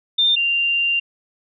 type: tone pair in turn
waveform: sine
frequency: 3606 / 2782 Hz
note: A7 / F7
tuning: +42 / -7 cents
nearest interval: major third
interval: 449 cents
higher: first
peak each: -13 / -16 dBFS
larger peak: first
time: 0.18-0.36 / 0.36-1 s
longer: second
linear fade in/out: 10 ms
effects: none